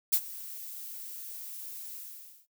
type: noise with ADSR envelope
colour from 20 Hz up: violet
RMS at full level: -22 dBFS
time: 0.12-2.47 s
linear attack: 15 ms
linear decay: 62 ms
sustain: -20 dB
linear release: 530 ms
effects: noise-tail reverb RT60 0.1 s tail -19 dB re dry